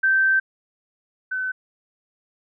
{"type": "tone pair in turn", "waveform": "sine", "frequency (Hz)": [1555, 1516.9], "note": ["G6", "F#6"], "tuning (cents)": [-14, 43], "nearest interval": "unison", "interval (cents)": 43, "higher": "first", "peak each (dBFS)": [-15, -23], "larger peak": "first", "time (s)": [[0.03, 0.4], [1.31, 1.52]], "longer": "first", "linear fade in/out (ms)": 10, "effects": []}